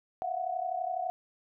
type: tone cluster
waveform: sine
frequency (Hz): 667 / 707 / 739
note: E5 / F5 / F#5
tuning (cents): +20 / +21 / -2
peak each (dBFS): -37 / -36 / -33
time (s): 0.22-1.1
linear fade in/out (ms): 0
effects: none